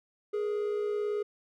triangle tone pair together, 416.2 / 474.5 Hz, G#4 / A#4, +4 / +31 cents, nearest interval major second, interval 227 cents, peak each -27 / -36 dBFS, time 0.33-1.23 s, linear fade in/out 10 ms, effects none

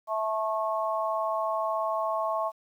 harmonic tone, 218.3 Hz, A3, 13 cents flat, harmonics 3 / 4 / 5, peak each -29 / -33 / -30 dBFS, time 0.07-2.52 s, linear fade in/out 50 ms, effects 10-bit

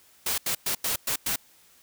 white noise bursts at uneven times, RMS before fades -27 dBFS, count 6, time 0.26-0.38 / 0.46-0.55 / 0.66-0.75 / 0.84-0.96 / 1.07-1.16 / 1.26-1.36 s, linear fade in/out 5 ms, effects white hiss -58 dBFS RMS until 1.82 s

